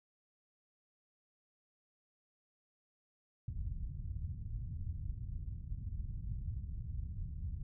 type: low-pass noise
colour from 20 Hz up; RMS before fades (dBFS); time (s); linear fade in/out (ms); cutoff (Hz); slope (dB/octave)
white; -41; 3.48-7.63; 5; 110; 24
effects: none